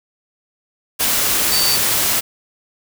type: tone in noise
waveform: sine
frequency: 4568 Hz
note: D8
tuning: 49 cents flat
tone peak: -17 dBFS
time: 1.51-1.77 s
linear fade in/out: 20 ms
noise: white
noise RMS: -17 dBFS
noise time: 0.99-2.21 s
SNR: -3 dB
effects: none